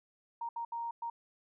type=tone bursts at uneven times; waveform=sine; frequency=932.3 Hz; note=A#5; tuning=in tune; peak=-35 dBFS; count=4; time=0.41-0.49 / 0.56-0.65 / 0.72-0.91 / 1.02-1.1 s; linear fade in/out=5 ms; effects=none